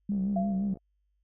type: tone with vibrato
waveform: sine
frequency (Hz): 196.3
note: G3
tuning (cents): +3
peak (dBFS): -26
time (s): 0.09-0.74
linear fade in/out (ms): 5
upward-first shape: sine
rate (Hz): 5.8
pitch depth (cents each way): 69
type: click train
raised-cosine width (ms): 2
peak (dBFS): -34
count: 45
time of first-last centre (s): 0.12-0.772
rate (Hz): 67.5
type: tone with exponential decay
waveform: sine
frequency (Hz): 683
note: F5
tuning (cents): -39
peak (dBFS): -27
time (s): 0.36-0.79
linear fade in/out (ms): 5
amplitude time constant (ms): 93
effects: added 50 Hz sine -70 dBFS peak until 1.23 s